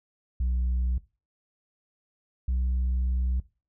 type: tone pair in turn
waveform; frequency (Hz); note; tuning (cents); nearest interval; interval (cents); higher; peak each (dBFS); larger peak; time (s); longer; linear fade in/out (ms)
sine; 61.74 / 62.75; B1 / B1; 0 / +28; unison; 28; second; -21 / -21; neither; 0.4-0.98 / 2.48-3.4; second; 5
effects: noise-tail reverb RT60 0.3 s tail -19 dB re dry + tanh soft clip ceiling -22 dBFS